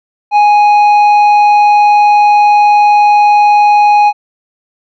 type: tone with tanh clipping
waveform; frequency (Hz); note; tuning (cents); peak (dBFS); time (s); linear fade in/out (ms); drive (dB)
sine; 830.6; G#5; 0; -5; 0.31-4.13; 50; 7
effects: none